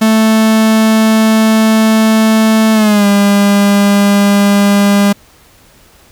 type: tone with pitch glide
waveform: 45% pulse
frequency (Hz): 220 to 201.7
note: A3 to G3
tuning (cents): 0 to +50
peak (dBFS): -6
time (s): 0.01-5.13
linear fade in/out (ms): 10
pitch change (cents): -150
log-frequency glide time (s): 2.73-3.06
effects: pink hiss -44 dBFS RMS until 6.11 s